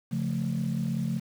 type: chord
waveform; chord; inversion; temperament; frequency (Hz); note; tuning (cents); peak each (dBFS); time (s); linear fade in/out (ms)
sine; Db augmented; none; equal; 138.59 / 174.61 / 220; Db3 / F3 / A3; 0 / 0 / 0; -30; 0.11-1.2; 20
effects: tanh soft clip ceiling -20 dBFS + 8-bit